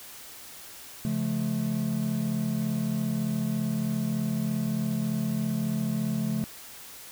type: chord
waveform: triangle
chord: Db augmented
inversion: none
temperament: just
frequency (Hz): 138.59 / 173.24 / 216.5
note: Db3 / F3 / A3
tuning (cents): 0 / -14 / -28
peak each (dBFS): -30 / -30 / -26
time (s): 1.05-6.44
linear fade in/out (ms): 0
effects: white hiss -45 dBFS RMS until 7.11 s